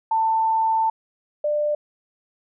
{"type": "tone pair in turn", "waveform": "sine", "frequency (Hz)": [891, 595.3], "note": ["A5", "D5"], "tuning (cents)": [22, 23], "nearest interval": "perfect fifth", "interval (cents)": 699, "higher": "first", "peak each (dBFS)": [-17, -19], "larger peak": "first", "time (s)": [[0.11, 0.9], [1.44, 1.75]], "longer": "first", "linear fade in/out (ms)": 5, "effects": []}